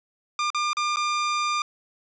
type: tone with dropouts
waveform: sawtooth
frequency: 1200 Hz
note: D6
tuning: 37 cents sharp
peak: -19 dBFS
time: 0.39-1.62 s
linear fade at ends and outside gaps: 2 ms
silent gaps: 0.503-0.546 / 0.732-0.769 / 0.96-0.969 s
effects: resampled to 16000 Hz + 10-bit